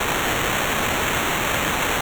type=noise with sample-and-hold; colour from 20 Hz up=white; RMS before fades=-22 dBFS; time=0-2.01 s; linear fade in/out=5 ms; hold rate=4900 Hz; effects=none